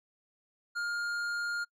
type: tone with tanh clipping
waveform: sine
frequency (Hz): 1412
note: F6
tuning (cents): +19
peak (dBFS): -33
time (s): 0.75-1.65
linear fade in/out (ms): 20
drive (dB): 11
effects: noise-tail reverb RT60 0.1 s tail -25 dB re dry